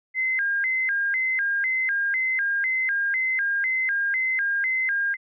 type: tone with vibrato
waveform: sine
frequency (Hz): 1821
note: A#6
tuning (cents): -41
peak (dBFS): -21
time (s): 0.14-5.17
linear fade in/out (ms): 50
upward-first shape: square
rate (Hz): 2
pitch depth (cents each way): 210
effects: none